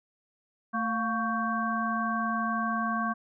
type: harmonic tone with a mistuned harmonic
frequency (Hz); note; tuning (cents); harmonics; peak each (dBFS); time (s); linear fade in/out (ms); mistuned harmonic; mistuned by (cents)
223.5; A3; +27; 1 / 3 / 5 / 7; -31 / -35 / -30 / -34; 0.73-3.14; 20; 3; +83
effects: none